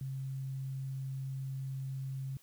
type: tone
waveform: sine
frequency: 133.9 Hz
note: C3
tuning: 40 cents sharp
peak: -36 dBFS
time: 0.01-2.37 s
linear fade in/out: 2 ms
effects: white hiss -64 dBFS RMS until 2.42 s